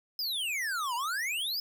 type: exponential two-way sweep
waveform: square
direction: down then up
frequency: 5180 to 918 to 5180 Hz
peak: -31 dBFS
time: 0.19-1.6 s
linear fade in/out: 2 ms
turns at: 0.95 s
effects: none